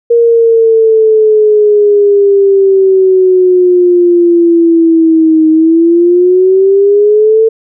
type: exponential two-way sweep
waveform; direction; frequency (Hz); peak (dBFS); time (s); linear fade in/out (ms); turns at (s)
sine; down then up; 471.1 to 314.3 to 449.7; -3; 0.1-7.49; 10; 5.49
effects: none